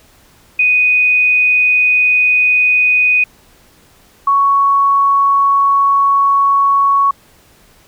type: tone pair in turn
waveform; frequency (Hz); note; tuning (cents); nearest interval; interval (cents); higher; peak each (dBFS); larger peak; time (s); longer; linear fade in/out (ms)
sine; 2489 / 1112.9; D#7 / C#6; 0 / +6; octave + major second; 1394; first; -8; neither; 0.59-3.24 / 4.27-7.11; second; 5
effects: pink hiss -48 dBFS RMS until 7.87 s